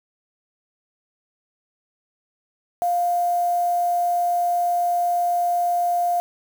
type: tone with quantisation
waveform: sine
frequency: 702 Hz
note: F5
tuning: 9 cents sharp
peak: -18 dBFS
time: 2.82-6.2 s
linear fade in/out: 0 ms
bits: 6
effects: none